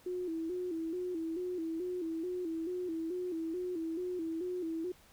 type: tone with vibrato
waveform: sine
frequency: 343.3 Hz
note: F4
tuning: 30 cents flat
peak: -34 dBFS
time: 0.06-4.92 s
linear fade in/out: 5 ms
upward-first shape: square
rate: 2.3 Hz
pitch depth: 91 cents each way
effects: pink hiss -62 dBFS RMS until 5.12 s